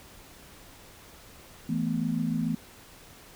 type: chord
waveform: sine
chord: E suspended fourth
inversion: none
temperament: equal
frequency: 164.81 / 220 / 246.9 Hz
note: E3 / A3 / B3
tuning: 0 / 0 / 0 cents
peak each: -30 dBFS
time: 1.69-2.55 s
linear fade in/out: 5 ms
effects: pink hiss -51 dBFS RMS until 3.35 s